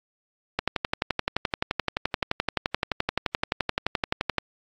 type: click train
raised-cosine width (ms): 0.3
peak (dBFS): -7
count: 45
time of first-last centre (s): 0.59-4.383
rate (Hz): 11.6
effects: AAC 48 kbps